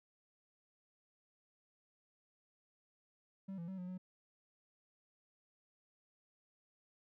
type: tone with pitch steps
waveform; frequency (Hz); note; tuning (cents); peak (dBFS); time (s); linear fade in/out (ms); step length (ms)
triangle; 193.1 / 169.2 / 190.2 / 180.1 / 183.9; G3 / E3 / F#3 / F#3 / F#3; -26 / +45 / +48 / -46 / -10; -40; 3.48-3.98; 10; 100
effects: none